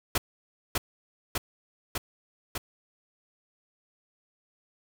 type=noise with echo; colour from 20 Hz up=pink; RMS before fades=-25 dBFS; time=0.15-0.18 s; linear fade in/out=5 ms; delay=600 ms; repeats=4; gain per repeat=-2 dB; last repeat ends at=2.58 s; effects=none